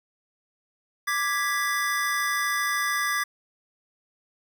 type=chord; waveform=square; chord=G# diminished; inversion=second; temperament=equal; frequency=1174.7 / 1661.2 / 1975.5 Hz; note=D6 / G#6 / B6; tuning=0 / 0 / 0 cents; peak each=-29 dBFS; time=1.07-3.24 s; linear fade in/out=10 ms; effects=none